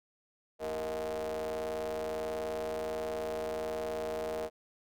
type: ring-modulated tone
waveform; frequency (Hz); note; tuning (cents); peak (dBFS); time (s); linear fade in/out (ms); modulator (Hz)
40% pulse; 80.1; E2; -49; -30; 0.59-4.5; 50; 550
effects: none